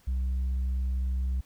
sine tone, 64.2 Hz, C2, 32 cents flat, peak -23 dBFS, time 0.07-1.41 s, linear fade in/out 10 ms, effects tanh soft clip ceiling -25 dBFS + pink hiss -62 dBFS RMS until 1.45 s

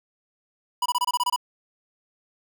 square tone bursts, 981 Hz, B5, 12 cents flat, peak -21 dBFS, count 9, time 0.82-1.362 s, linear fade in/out 5 ms, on 38 ms, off 25 ms, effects none

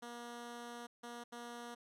10% pulse tone bursts at uneven times, 238.4 Hz, A#3, 39 cents sharp, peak -38 dBFS, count 3, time 0.02-0.87 / 1.03-1.24 / 1.32-1.75 s, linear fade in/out 10 ms, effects low-pass 12000 Hz 12 dB/octave

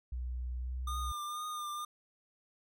sine tone with pitch glide, 61.8 to 63.28 Hz, B1 to B1, +2 to +43 cents, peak -35 dBFS, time 0.12-1.12 s, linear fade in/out 5 ms, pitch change +41 cents, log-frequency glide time 0.59-0.75 s
square tone with vibrato, 1211 Hz, D#6, 47 cents flat, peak -38 dBFS, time 0.87-1.85 s, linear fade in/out 5 ms, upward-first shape triangle, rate 2.1 Hz, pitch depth 37 cents each way
effects none

